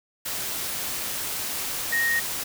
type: tone in noise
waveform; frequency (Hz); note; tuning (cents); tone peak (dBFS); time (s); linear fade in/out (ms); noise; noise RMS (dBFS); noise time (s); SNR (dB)
sine; 1864.7; A#6; 0; -21; 1.92-2.2; 10; white; -30; 0.25-2.44; +6
effects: none